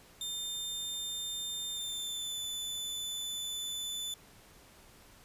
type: tone with pitch glide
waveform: sawtooth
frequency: 3600 to 3504 Hz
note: A7 to A7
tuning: +39 to -8 cents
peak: -33 dBFS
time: 0.21-4.14 s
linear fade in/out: 2 ms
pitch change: -47 cents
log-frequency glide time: 1.75-2.39 s
effects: pink hiss -58 dBFS RMS until 5.24 s + resampled to 32000 Hz